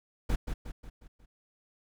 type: noise with echo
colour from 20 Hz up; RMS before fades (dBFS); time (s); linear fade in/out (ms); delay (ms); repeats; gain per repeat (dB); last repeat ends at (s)
brown; -27; 0.29-0.36; 10; 180; 5; -6; 1.26
effects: none